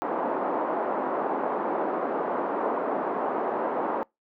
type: band-pass noise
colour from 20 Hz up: white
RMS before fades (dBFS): -28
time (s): 0.02-4.03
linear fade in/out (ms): 0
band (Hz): 260 to 1000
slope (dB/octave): 24
effects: noise-tail reverb RT60 0.2 s tail -26 dB re dry